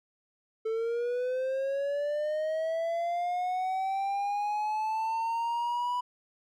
triangle linear sweep, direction up, 440 to 987.8 Hz, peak -26 dBFS, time 0.65-6.01 s, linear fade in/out 10 ms, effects none

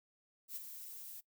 violet noise with ADSR envelope, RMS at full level -42 dBFS, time 0.48-1.21 s, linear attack 78 ms, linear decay 26 ms, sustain -7 dB, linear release 17 ms, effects noise-tail reverb RT60 0.1 s tail -20 dB re dry

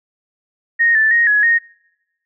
sine tone with pitch steps, 1860 / 1760 / 1869 / 1683 / 1857 Hz, A#6 / A6 / A#6 / G#6 / A#6, -4 / 0 / +4 / +23 / -7 cents, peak -10 dBFS, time 0.79-1.59 s, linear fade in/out 20 ms, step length 160 ms, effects noise-tail reverb RT60 0.9 s tail -26 dB re dry

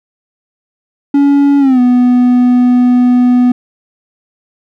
triangle tone with pitch glide, 282.4 to 247.3 Hz, C#4 to B3, +32 to +3 cents, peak -3 dBFS, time 1.14-3.52 s, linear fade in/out 5 ms, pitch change -229 cents, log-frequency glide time 1.59-1.8 s, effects none

